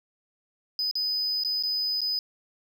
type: tone with dropouts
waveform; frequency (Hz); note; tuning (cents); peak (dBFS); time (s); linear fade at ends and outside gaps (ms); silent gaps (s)
sine; 5000; D#8; +8; -22; 0.79-2.19; 1; 0.912-0.954 / 1.436-1.448 / 1.626-1.635 / 2.007-2.016
effects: tanh soft clip ceiling -24 dBFS